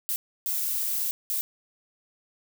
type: noise bursts at uneven times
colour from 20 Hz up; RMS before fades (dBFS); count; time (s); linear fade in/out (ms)
violet; -28; 3; 0.09-0.16 / 0.46-1.11 / 1.3-1.41; 0
effects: none